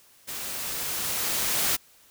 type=noise with level ramp; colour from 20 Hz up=white; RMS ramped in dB=-35 to -24 dBFS; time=0.27-1.77 s; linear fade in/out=20 ms; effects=white hiss -57 dBFS RMS until 2.1 s